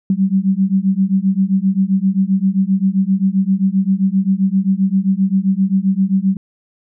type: beating tone pair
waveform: sine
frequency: 188.5 / 196.1 Hz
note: F#3 / G3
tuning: +32 / +1 cents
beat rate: 7.6 Hz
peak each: -15 dBFS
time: 0.1-6.37 s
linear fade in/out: 2 ms
effects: none